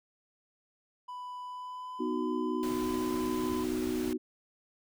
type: tone with pitch glide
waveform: triangle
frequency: 993 to 1011.5 Hz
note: B5 to B5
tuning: +9 to +41 cents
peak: -37 dBFS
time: 1.08-3.64 s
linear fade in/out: 10 ms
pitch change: +32 cents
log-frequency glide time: 1.42-2.15 s
type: chord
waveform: sine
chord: B major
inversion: none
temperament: equal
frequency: 246.9 / 311.1 / 370 Hz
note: B3 / D#4 / F#4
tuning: 0 / 0 / 0 cents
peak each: -34 dBFS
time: 1.99-4.18 s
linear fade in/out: 20 ms
type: noise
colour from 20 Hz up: pink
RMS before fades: -43 dBFS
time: 2.63-4.13 s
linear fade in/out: 0 ms
effects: none